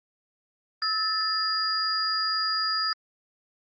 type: tone cluster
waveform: sine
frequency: 1298 / 1760 / 4854 Hz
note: E6 / A6 / D#8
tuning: -27 / 0 / -44 cents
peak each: -29 / -32 / -26 dBFS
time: 0.82-2.93 s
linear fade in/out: 2 ms
effects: Opus 24 kbps